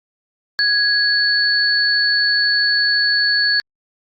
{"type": "tone pair together", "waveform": "sine", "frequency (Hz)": [1662, 4437], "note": ["G#6", "C#8"], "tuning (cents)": [1, 1], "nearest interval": "octave + perfect fourth", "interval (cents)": 1700, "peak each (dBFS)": -16, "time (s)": [0.59, 3.6], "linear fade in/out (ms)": 0, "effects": ["Opus 48 kbps"]}